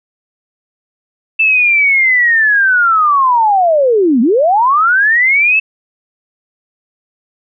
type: linear two-way sweep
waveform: sine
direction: down then up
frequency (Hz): 2656 to 216.1 to 2656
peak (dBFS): -7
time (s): 1.39-5.6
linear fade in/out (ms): 10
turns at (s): 4.21
effects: none